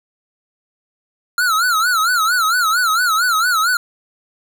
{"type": "tone with vibrato", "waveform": "square", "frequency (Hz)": 1376, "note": "F6", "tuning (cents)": -26, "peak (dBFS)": -14, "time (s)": [1.38, 3.77], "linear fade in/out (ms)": 2, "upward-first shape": "sine", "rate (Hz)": 4.4, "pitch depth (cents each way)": 150, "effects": ["9-bit"]}